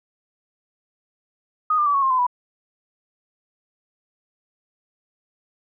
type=tone with pitch steps; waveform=sine; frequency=1245 / 1197 / 1150.9 / 1106.6 / 1064 / 1023 / 983.6 Hz; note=D#6 / D6 / D6 / C#6 / C6 / C6 / B5; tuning=+1 / +33 / -35 / -3 / +29 / -39 / -7 cents; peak=-16 dBFS; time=1.7-2.267 s; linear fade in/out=5 ms; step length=81 ms; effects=none